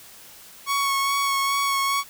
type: tone with vibrato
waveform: sawtooth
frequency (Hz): 1108.7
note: C#6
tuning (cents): 0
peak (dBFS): -17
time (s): 0.66-2.04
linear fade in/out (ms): 50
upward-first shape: sine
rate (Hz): 2.4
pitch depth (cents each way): 17
effects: white hiss -46 dBFS RMS until 2.09 s